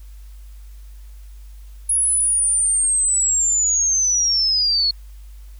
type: linear sweep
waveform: sine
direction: down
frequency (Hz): 10520 to 4306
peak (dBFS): -15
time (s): 1.89-4.91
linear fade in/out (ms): 5
effects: added 50 Hz sine -36 dBFS peak until 5.59 s + white hiss -56 dBFS RMS until 5.59 s